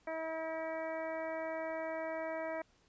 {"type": "harmonic tone with a mistuned harmonic", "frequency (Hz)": 321.4, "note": "E4", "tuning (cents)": -44, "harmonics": [1, 2, 3, 4, 5, 6, 7], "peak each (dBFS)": [-46, -38, -46, -51, -50, -49, -51], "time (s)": [0.07, 2.62], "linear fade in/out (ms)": 5, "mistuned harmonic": 7, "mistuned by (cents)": 25, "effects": ["pink hiss -70 dBFS RMS until 2.88 s", "resampled to 16000 Hz"]}